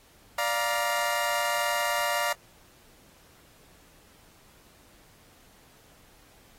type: chord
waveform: 20% pulse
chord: Bb major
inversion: first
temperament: equal with one note detuned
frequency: 587.3 / 698.5 / 945.3 Hz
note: D5 / F5 / Bb5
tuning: 0 / 0 / +24 cents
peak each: -25 dBFS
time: 0.38-2.33 s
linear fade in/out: 5 ms
effects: pink hiss -58 dBFS RMS until 6.58 s + AAC 48 kbps